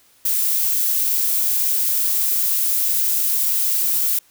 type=noise; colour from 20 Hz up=violet; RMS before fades=-19 dBFS; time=0.25-4.19 s; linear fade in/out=5 ms; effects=white hiss -55 dBFS RMS until 4.3 s